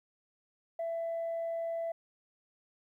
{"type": "tone", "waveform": "sine", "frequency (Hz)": 666, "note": "E5", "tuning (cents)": 18, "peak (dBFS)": -31, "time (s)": [0.79, 1.92], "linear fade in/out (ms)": 5, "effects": ["tanh soft clip ceiling -30 dBFS", "12-bit"]}